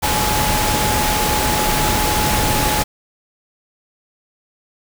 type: tone in noise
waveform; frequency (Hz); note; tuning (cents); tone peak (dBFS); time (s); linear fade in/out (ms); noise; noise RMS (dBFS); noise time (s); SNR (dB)
sine; 848; G#5; +36; -21; 0.02-2.84; 20; pink; -18; 0.02-2.84; -6
effects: none